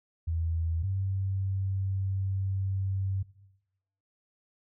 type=tone pair in turn; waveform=sine; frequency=82.41 / 96.4 Hz; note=E2 / G2; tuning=0 / -28 cents; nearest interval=minor third; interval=272 cents; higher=second; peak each=-27 dBFS; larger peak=neither; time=0.27-0.83 / 0.83-3.23 s; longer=second; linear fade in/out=10 ms; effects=noise-tail reverb RT60 0.9 s tail -19 dB re dry